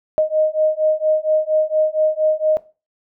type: beating tone pair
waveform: sine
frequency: 619 / 623.3 Hz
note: D#5 / D#5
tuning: -9 / +3 cents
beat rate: 4.3 Hz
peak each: -17 dBFS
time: 0.18-2.57 s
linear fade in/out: 0 ms
effects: noise-tail reverb RT60 0.3 s tail -17 dB re dry